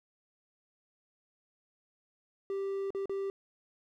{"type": "tone with dropouts", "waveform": "triangle", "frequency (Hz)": 392, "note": "G4", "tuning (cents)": 0, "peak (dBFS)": -30, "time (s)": [2.5, 3.3], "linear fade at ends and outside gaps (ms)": 1, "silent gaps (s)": [[2.905, 2.948], [3.057, 3.095]], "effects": []}